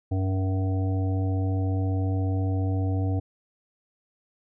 harmonic tone with a mistuned harmonic, 94.5 Hz, F#2, 37 cents sharp, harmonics 1 / 3 / 5 / 7 / 8, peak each -23 / -31 / -38 / -40 / -41 dBFS, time 0.11-3.2 s, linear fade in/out 10 ms, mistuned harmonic 1, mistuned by +20 cents, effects none

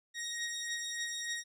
15% pulse beating tone pair, 1878 / 1881.4 Hz, A#6 / A#6, +12 / +15 cents, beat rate 3.4 Hz, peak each -31 / -36 dBFS, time 0.14-1.44 s, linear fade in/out 50 ms, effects low-pass 11000 Hz 12 dB/octave

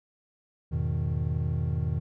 triangle chord, E major seventh, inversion none, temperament equal, 82.41 / 103.83 / 123.47 / 155.56 Hz, E2 / G#2 / B2 / D#3, 0 / 0 / 0 / 0 cents, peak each -28 / -33 / -29 / -29 dBFS, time 0.71-2 s, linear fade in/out 20 ms, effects none

